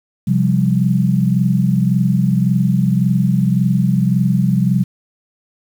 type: chord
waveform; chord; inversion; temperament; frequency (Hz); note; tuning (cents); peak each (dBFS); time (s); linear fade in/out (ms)
sine; C suspended fourth; none; just; 130.81 / 174.42 / 196.22; C3 / F3 / G3; 0 / -2 / +2; -16; 0.27-4.84; 10
effects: 7-bit